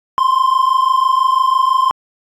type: tone pair together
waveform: triangle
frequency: 1035 / 1061 Hz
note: C6 / C6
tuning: -19 / +24 cents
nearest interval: unison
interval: 43 cents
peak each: -11 dBFS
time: 0.18-1.91 s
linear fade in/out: 0 ms
effects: tanh soft clip ceiling -2 dBFS + AAC 48 kbps